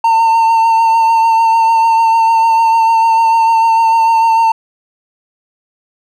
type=tone with vibrato; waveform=triangle; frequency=906 Hz; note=A#5; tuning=50 cents flat; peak=-5 dBFS; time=0.04-4.52 s; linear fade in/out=5 ms; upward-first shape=sine; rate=6.7 Hz; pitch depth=21 cents each way; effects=none